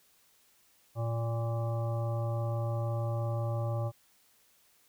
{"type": "harmonic tone with a mistuned harmonic", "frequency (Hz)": 115.9, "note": "A#2", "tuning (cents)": -10, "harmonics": [1, 3, 5, 7, 9, 10], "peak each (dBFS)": [-30, -45, -38, -44, -51, -47], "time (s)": [0.95, 3.92], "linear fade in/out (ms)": 50, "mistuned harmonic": 1, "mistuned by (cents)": -18, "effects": ["white hiss -66 dBFS RMS until 4.88 s"]}